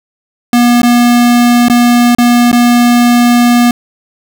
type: tone with dropouts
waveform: square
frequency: 240.8 Hz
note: B3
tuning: 44 cents flat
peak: -5 dBFS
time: 0.53-3.71 s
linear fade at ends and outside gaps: 2 ms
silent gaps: 0.818-0.831 / 1.684-1.698 / 2.15-2.184 / 2.516-2.528 s
effects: none